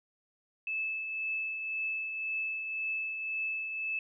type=tone with tremolo; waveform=sine; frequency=2616 Hz; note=E7; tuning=14 cents flat; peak=-30 dBFS; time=0.67-3.99 s; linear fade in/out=2 ms; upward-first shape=triangle; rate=1.9 Hz; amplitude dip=45%; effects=none